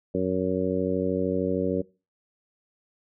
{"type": "harmonic tone", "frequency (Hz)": 93.1, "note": "F#2", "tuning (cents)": 11, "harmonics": [1, 2, 3, 4, 5, 6], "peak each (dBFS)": [-36, -29, -29, -30, -28, -31], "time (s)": [0.14, 1.82], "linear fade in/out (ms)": 10, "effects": ["noise-tail reverb RT60 0.3 s tail -21 dB re dry"]}